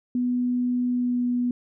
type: tone with pitch glide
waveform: sine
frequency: 246.9 to 244.9 Hz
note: B3 to B3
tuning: 0 to -14 cents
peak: -21 dBFS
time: 0.15-1.51 s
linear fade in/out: 2 ms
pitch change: -14 cents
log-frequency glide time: 0.9-1.23 s
effects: none